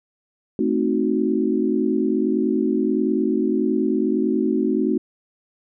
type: chord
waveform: sine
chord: A diminished seventh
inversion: none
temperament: equal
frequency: 220 / 261.6 / 311.1 / 370 Hz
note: A3 / C4 / Eb4 / Gb4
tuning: 0 / 0 / 0 / 0 cents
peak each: -23 dBFS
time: 0.59-4.98 s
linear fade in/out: 2 ms
effects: none